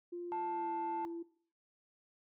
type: tone with pitch glide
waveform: sine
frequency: 349.2 to 337.1 Hz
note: F4 to E4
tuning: 0 to +39 cents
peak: -39 dBFS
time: 0.12-1.23 s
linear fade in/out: 10 ms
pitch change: -61 cents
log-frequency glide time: 0.44-0.7 s
type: tone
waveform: sine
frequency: 880 Hz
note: A5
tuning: in tune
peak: -34 dBFS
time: 0.32-1.05 s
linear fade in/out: 0 ms
effects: noise-tail reverb RT60 0.5 s tail -18 dB re dry + tanh soft clip ceiling -31 dBFS